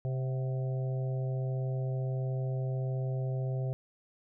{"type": "harmonic tone with a mistuned harmonic", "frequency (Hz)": 130.81, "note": "C3", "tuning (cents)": 0, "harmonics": [1, 3, 4, 5, 6], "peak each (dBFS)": [-30, -43, -44, -45, -53], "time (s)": [0.05, 3.73], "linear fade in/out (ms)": 0, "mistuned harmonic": 6, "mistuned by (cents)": -66, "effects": []}